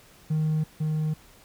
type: tone pair in turn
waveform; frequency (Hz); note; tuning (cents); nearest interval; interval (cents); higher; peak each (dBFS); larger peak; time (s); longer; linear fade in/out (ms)
triangle; 155.56 / 154.99; D#3 / D#3; 0 / -6; unison; 6; first; -19 / -21; first; 0.3-0.64 / 0.8-1.14; neither; 10
effects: tanh soft clip ceiling -17 dBFS + pink hiss -54 dBFS RMS until 1.44 s